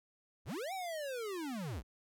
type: linear two-way sweep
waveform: square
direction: up then down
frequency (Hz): 42.08 to 784 to 42.08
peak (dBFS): -39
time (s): 0.45-1.83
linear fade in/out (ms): 50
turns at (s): 0.73
effects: none